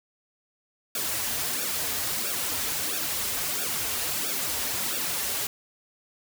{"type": "noise with flanger", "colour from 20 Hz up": "white", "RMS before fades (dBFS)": -29, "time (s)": [0.95, 5.47], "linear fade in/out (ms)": 2, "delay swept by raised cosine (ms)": [0.97, 6.17], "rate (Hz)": 1.5, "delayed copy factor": -0.8, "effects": []}